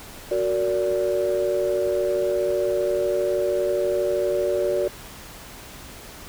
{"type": "chord", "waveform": "sine", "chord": "Gb augmented", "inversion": "none", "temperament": "just", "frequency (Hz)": [370, 462.5, 578.1], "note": ["Gb4", "Bb4", "D5"], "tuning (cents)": [0, -14, -27], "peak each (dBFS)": [-23, -26, -22], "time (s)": [0.31, 4.88], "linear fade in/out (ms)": 5, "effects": ["tanh soft clip ceiling -13 dBFS", "pink hiss -41 dBFS RMS until 6.28 s"]}